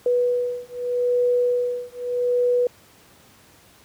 sine beating tone pair, 490 / 490.81 Hz, B4 / B4, -14 / -11 cents, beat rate 0.81 Hz, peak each -22 / -22 dBFS, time 0.06-2.67 s, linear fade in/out 2 ms, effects pink hiss -52 dBFS RMS until 3.84 s + high-pass 80 Hz 12 dB/octave

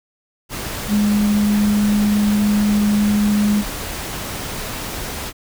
sine tone in noise, 207.7 Hz, G#3, in tune, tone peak -13 dBFS, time 0.88-3.64 s, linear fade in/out 50 ms, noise pink, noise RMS -27 dBFS, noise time 0.49-5.33 s, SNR +11 dB, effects none

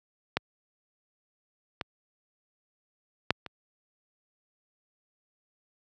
clicks, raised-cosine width 0.3 ms, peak -9 / -15 / -6 / -22 dBFS, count 4, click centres 0.37 / 1.812 / 3.306 / 3.463 s, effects high-pass 80 Hz 12 dB/octave

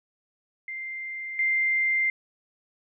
sine tone pair in turn, 2093 / 2093 Hz, C7 / C7, 0 / 0 cents, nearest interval unison, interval 0 cents, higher neither, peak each -32 / -21 dBFS, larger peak second, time 0.68-1.39 / 1.39-2.1 s, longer neither, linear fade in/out 2 ms, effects none

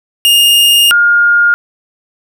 45% pulse / sine tone pair in turn, 2836 / 1418 Hz, F7 / F6, +26 / +26 cents, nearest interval octave, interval 1200 cents, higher first, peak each -5 dBFS, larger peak neither, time 0.25-0.91 / 0.91-1.54 s, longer first, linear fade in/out 0 ms, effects none

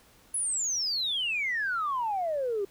sine exponential sweep, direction down, 10630 to 385 Hz, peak -26 dBFS, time 0.34-2.65 s, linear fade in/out 5 ms, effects tanh soft clip ceiling -22 dBFS + pink hiss -59 dBFS RMS until 2.7 s

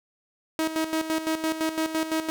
sawtooth tone with tremolo, 318.5 Hz, D#4, 41 cents sharp, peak -19 dBFS, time 0.59-2.3 s, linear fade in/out 0 ms, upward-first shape square, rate 5.9 Hz, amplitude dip 65%, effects none

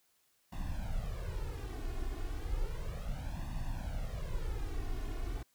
brown noise with flanger, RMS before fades -37 dBFS, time 0.52-5.43 s, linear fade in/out 5 ms, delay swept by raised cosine 1.1 to 2.8 ms, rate 0.33 Hz, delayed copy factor +0.9, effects white hiss -73 dBFS RMS until 5.54 s

